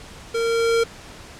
square tone with level ramp, 460.4 Hz, A#4, 22 cents flat, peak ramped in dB -21 to -16 dBFS, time 0.34-0.84 s, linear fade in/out 10 ms, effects pink hiss -41 dBFS RMS until 1.39 s + low-pass 8000 Hz 12 dB/octave

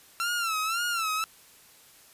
sawtooth tone with vibrato, 1347 Hz, E6, 37 cents sharp, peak -23 dBFS, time 0.2-1.24 s, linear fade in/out 0 ms, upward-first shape sine, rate 1.9 Hz, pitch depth 110 cents each way, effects white hiss -55 dBFS RMS until 2.13 s + resampled to 32000 Hz

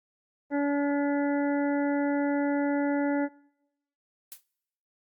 harmonic tone, 285.7 Hz, D4, 48 cents flat, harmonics 1 / 2 / 3 / 5 / 6 / 7, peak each -25 / -31 / -35 / -39 / -41 / -42 dBFS, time 0.5-3.29 s, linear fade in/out 50 ms
blue noise with exponential decay, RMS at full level -38 dBFS, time 4.32-4.44 s, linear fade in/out 0 ms, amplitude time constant 25 ms
effects noise-tail reverb RT60 0.9 s tail -25 dB re dry + Opus 32 kbps

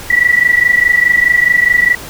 sine tone pair together, 1938.2 / 1963 Hz, B6 / B6, -33 / -11 cents, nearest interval unison, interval 22 cents, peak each -10 dBFS, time 0.1-1.95 s, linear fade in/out 5 ms, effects pink hiss -29 dBFS RMS until 2.09 s

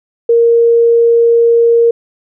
sine tone, 466.2 Hz, A#4, in tune, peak -5 dBFS, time 0.29-1.91 s, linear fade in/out 5 ms, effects none

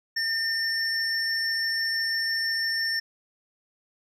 sine tone pair together, 1811 / 5427 Hz, A6 / E8, +49 / +49 cents, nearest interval octave + perfect fifth, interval 1900 cents, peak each -25 dBFS, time 0.16-3 s, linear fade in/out 10 ms, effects tanh soft clip ceiling -21 dBFS + 10-bit

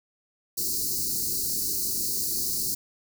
white band-stop noise, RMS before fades -28 dBFS, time 0.57-2.75 s, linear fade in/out 10 ms, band 430 to 4200 Hz, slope 96 dB/octave, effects none

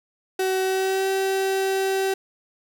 35% pulse tone with pitch glide, 377.4 to 385.1 Hz, F#4 to G4, +34 to -31 cents, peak -19 dBFS, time 0.39-2.14 s, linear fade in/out 5 ms, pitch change +35 cents, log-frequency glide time 0.61-1.08 s, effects none

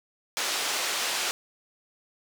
white band-pass noise, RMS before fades -29 dBFS, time 0.37-1.31 s, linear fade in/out 0 ms, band 430 to 6000 Hz, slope 12 dB/octave, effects none

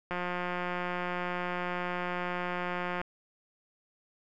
click train, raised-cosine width 0.5 ms, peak -19 dBFS, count 518, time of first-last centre 0.11-3.014 s, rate 178 Hz, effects none

